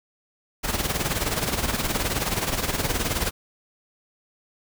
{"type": "noise with tremolo", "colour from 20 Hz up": "pink", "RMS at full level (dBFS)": -23, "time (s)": [0.63, 3.31], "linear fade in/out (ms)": 20, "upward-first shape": "sine", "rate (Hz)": 19, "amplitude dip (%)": 65, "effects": []}